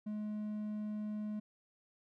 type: tone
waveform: triangle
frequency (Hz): 211.5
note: G#3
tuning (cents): +32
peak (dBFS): -35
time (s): 0.06-1.4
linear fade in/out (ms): 10
effects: none